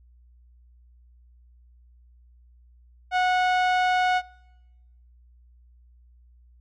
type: tone with low-pass filter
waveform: sawtooth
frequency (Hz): 733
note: F#5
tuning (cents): -16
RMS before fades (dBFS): -22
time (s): 3.11-4.22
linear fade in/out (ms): 50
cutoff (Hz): 2800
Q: 0.68
effects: noise-tail reverb RT60 1.0 s tail -25 dB re dry + added 60 Hz sine -52 dBFS peak until 6.6 s